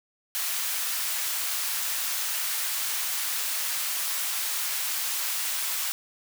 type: high-pass noise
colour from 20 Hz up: white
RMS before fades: -29 dBFS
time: 0.35-5.92 s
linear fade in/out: 0 ms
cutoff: 1000 Hz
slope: 12 dB/octave
effects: none